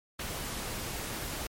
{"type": "noise", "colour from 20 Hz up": "pink", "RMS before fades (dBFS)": -37, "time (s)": [0.19, 1.47], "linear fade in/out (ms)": 5, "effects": ["MP3 64 kbps"]}